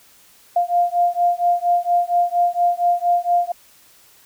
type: beating tone pair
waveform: sine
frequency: 698.5 / 702.8 Hz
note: F5 / F5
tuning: 0 / +11 cents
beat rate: 4.3 Hz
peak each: -18 dBFS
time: 0.56-3.52 s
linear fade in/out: 5 ms
effects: white hiss -51 dBFS RMS until 4.25 s